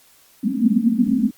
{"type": "band-pass noise", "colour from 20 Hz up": "white", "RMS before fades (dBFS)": -18, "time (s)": [0.43, 1.31], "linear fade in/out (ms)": 10, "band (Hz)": [200, 260], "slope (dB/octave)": 96, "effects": ["white hiss -53 dBFS RMS until 1.37 s", "Opus 48 kbps"]}